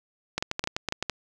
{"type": "clicks", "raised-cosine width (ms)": 0.2, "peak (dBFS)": -10, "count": 11, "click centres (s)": [0.38, 0.425, 0.514, 0.594, 0.64, 0.674, 0.765, 0.887, 0.924, 1.026, 1.097], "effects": []}